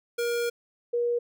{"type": "tone pair in turn", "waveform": ["square", "sine"], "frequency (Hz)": [473.9, 477.7], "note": ["A#4", "A#4"], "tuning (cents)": [28, 42], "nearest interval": "unison", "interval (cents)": 14, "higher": "second", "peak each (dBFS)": [-26, -23], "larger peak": "second", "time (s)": [[0.18, 0.5], [0.93, 1.19]], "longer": "first", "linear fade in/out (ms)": 10, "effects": []}